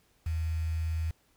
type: tone with quantisation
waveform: sine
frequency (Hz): 80.8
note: E2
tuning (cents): -34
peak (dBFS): -28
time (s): 0.26-1.11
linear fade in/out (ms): 5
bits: 8
effects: pink hiss -68 dBFS RMS until 1.36 s